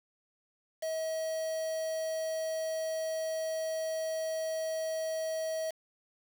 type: tone with quantisation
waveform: triangle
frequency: 640 Hz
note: D#5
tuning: 49 cents sharp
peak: -30 dBFS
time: 0.82-5.71 s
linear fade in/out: 10 ms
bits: 7
effects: none